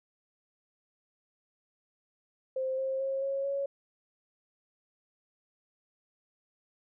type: tone with pitch steps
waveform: sine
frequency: 523.3 / 531.2 / 539.3 / 547.4 / 555.7 Hz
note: C5 / C5 / C#5 / C#5 / C#5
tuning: 0 / +26 / -48 / -22 / +4 cents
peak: -29 dBFS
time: 2.56-3.66 s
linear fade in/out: 5 ms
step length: 220 ms
effects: none